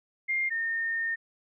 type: tone pair in turn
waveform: sine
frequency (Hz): 2114 / 1826.6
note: C7 / A#6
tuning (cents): +17 / -36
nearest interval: minor third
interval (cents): 253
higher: first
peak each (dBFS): -25 / -27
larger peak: first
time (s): 0.28-0.5 / 0.5-1.16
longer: second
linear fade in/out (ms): 20
effects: none